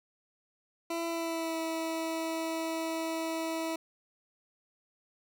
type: tone with pitch glide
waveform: 20% pulse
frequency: 334.5 to 325.2 Hz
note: E4 to E4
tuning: +25 to -23 cents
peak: -27 dBFS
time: 0.9-3.76 s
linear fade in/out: 5 ms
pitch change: -48 cents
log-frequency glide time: 1.07-1.57 s
effects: none